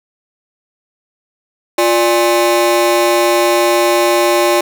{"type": "ring-modulated tone", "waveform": "30% pulse", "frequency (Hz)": 470, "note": "A#4", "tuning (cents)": 14, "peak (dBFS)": -4, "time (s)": [1.78, 4.61], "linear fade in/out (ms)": 5, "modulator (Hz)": 119, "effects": []}